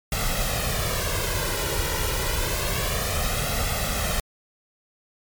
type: noise with flanger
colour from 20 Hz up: pink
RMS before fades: -25 dBFS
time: 0.12-4.2 s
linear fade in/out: 2 ms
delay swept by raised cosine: 1.5 to 2.09 ms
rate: 0.28 Hz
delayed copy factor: +0.7
effects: MP3 96 kbps